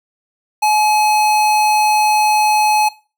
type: tone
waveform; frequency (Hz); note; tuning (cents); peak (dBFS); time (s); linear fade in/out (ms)
square; 850; G#5; +40; -12; 0.62-2.89; 10
effects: noise-tail reverb RT60 0.3 s tail -17 dB re dry